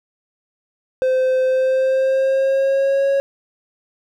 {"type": "tone with pitch glide", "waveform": "triangle", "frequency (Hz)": [517, 550.9], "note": ["C5", "C#5"], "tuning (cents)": [-21, -11], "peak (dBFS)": -12, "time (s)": [1.02, 3.2], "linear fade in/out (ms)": 0, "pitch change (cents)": 110, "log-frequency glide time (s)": [1.44, 3.08], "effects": []}